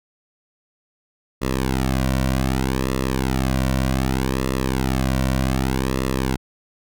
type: tone with flanger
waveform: sawtooth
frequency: 65.41 Hz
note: C2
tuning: in tune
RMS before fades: -21 dBFS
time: 1.41-6.37 s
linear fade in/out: 20 ms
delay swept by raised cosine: 1.3 to 2.4 ms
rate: 0.65 Hz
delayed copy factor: -1
effects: none